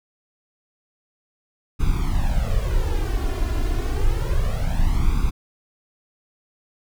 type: noise with flanger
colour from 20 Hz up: brown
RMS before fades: -20 dBFS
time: 1.79-5.31 s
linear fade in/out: 20 ms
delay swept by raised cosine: 0.81 to 2.91 ms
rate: 0.29 Hz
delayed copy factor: +0.9
effects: none